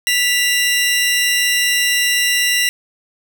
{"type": "tone pair together", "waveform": "sawtooth", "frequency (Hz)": [1971.4, 2788], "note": ["B6", "F7"], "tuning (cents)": [-4, -4], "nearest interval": "tritone", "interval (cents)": 600, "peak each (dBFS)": -13, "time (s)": [0.07, 2.69], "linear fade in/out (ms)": 0, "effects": ["8-bit"]}